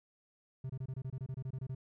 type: tone bursts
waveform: triangle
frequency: 130.81 Hz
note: C3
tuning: in tune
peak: -35 dBFS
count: 14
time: 0.64-1.749 s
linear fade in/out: 5 ms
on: 56 ms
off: 25 ms
effects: none